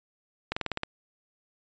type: slowing click train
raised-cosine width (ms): 0.3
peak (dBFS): -13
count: 7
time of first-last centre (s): 0.52-0.834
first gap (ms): 45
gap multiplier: 1.06
effects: resampled to 16000 Hz